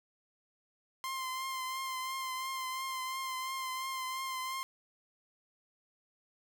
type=tone with vibrato; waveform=sawtooth; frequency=1046.5 Hz; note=C6; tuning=in tune; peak=-32 dBFS; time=1.04-4.63 s; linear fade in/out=0 ms; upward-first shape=triangle; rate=2.9 Hz; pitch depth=32 cents each way; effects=none